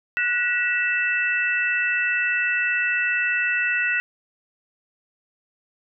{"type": "tone cluster", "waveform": "sine", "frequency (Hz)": [1471, 1926, 2648], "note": ["F#6", "B6", "E7"], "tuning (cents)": [-11, -44, 7], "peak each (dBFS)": -24, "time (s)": [0.17, 4], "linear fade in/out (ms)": 0, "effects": []}